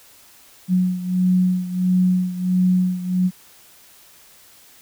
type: beating tone pair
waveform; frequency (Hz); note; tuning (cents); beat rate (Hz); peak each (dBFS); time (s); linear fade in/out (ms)
sine; 182.4 / 183.9; F#3 / F#3; -24 / -10; 1.5; -17 / -21; 0.68-3.31; 50
effects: white hiss -49 dBFS RMS until 4.81 s